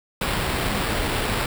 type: noise with sample-and-hold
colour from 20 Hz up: pink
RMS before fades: -24 dBFS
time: 0.21-1.46 s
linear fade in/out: 2 ms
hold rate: 6300 Hz
effects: none